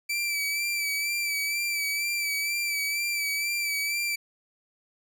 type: tone with vibrato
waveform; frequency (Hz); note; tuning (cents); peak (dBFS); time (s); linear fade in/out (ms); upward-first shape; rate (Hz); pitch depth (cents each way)
sawtooth; 2321; D7; -21; -23; 0.09-4.16; 10; sine; 2.1; 37
effects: none